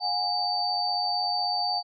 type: tone cluster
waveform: sine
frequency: 724 / 820 / 4591 Hz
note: F#5 / G#5 / D8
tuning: -38 / -22 / -40 cents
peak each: -30 / -30 / -27 dBFS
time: 0-1.83 s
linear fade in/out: 50 ms
effects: none